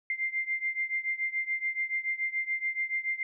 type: beating tone pair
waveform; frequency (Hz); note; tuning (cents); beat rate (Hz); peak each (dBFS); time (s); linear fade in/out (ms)
sine; 2093 / 2100; C7 / C7; 0 / +6; 7; -31 / -33; 0.1-3.23; 2
effects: none